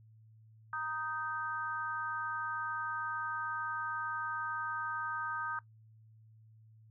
harmonic tone, 311.1 Hz, D#4, in tune, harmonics 3 / 4 / 5, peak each -42 / -38 / -39 dBFS, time 0.73-5.59 s, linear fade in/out 2 ms, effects noise-tail reverb RT60 0.1 s tail -19 dB re dry + added 110 Hz sine -57 dBFS peak until 6.9 s

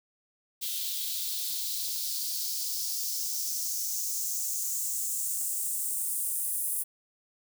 blue noise with high-pass filter sweep, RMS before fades -32 dBFS, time 0.61-6.84 s, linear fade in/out 20 ms, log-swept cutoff 3400 to 10000 Hz, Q 2.9, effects none

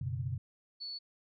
sine chord, F# suspended fourth, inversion none, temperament just, 92.5 / 123.33 / 138.75 Hz, F#2 / B2 / C#3, 0 / -2 / +2 cents, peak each -39 / -36 / -39 dBFS, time 0.01-0.38 s, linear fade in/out 5 ms
sine tone, 4435 Hz, C#8, in tune, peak -39 dBFS, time 0.8-0.99 s, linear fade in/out 20 ms
effects none

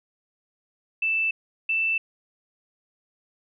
sine tone pair in turn, 2647 / 2657 Hz, E7 / E7, +7 / +13 cents, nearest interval unison, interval 6 cents, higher second, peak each -21 dBFS, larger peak neither, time 1.02-1.31 / 1.69-1.98 s, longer neither, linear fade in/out 5 ms, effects none

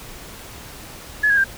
sine tone with pitch steps, 1704 / 1644.1 / 1586.2 Hz, G#6 / G#6 / G6, +44 / -18 / +20 cents, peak -13 dBFS, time 1.23-1.443 s, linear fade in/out 10 ms, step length 71 ms, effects pink hiss -38 dBFS RMS until 1.57 s

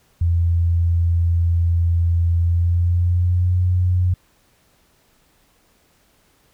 sine tone with pitch glide, 85 to 90.05 Hz, F2 to F#2, -46 to -46 cents, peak -14 dBFS, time 0.21-4.14 s, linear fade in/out 5 ms, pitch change +100 cents, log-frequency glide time 2.39-3.57 s, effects pink hiss -59 dBFS RMS until 6.53 s

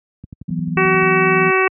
click train, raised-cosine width 5 ms, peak -19 dBFS, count 10, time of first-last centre 0.24-1.029 s, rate 11.4 Hz
sine chord, E suspended second, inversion none, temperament equal, 164.81 / 185 / 246.9 Hz, E3 / F#3 / B3, 0 / 0 / 0 cents, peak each -21 / -24 / -27 dBFS, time 0.48-1.51 s, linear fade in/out 10 ms
harmonic tone, 377.8 Hz, F#4, 36 cents sharp, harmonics 1 / 2 / 3 / 4 / 5 / 6 / 7, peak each -16 / -24 / -19 / -23 / -21 / -22 / -21 dBFS, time 0.77-1.68 s, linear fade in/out 5 ms
effects high-pass 80 Hz 12 dB/octave

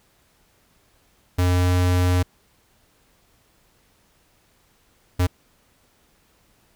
square tone bursts at uneven times, 89.9 Hz, F#2, 49 cents flat, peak -17 dBFS, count 2, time 1.38-2.23 / 5.19-5.27 s, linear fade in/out 10 ms, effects pink hiss -61 dBFS RMS until 6.75 s

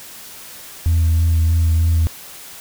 sine tone with vibrato, 82.3 Hz, E2, 2 cents flat, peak -10 dBFS, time 0.86-2.07 s, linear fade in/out 0 ms, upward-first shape sine, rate 3.2 Hz, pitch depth 21 cents each way, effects tanh soft clip ceiling -10 dBFS + white hiss -37 dBFS RMS until 2.6 s

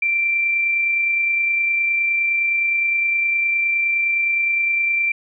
sine tone with amplitude modulation, 2354 Hz, D7, 3 cents sharp, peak -15 dBFS, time 0.02-5.12 s, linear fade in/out 5 ms, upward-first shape sine, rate 29.7 Hz, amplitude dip 25%, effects none

